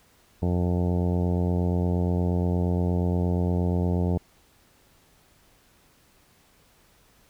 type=harmonic tone; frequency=88.5 Hz; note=F2; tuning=23 cents sharp; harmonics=1 / 2 / 3 / 4 / 5 / 6 / 7 / 8 / 9 / 10; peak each=-24 / -26 / -33 / -34 / -34 / -40 / -39 / -42 / -44 / -45 dBFS; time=0.42-4.18 s; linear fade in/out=5 ms; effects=pink hiss -60 dBFS RMS until 7.29 s